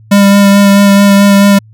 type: tone with vibrato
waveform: square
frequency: 200 Hz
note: G3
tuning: 35 cents sharp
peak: -3 dBFS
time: 0.11-1.59 s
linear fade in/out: 10 ms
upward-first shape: sine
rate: 4.6 Hz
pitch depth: 15 cents each way
effects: added 109 Hz sine -35 dBFS peak until 1.73 s